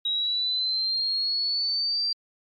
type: exponential sweep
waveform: sine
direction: up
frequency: 3821 to 4724 Hz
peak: -23 dBFS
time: 0.05-2.13 s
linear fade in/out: 5 ms
effects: MP3 32 kbps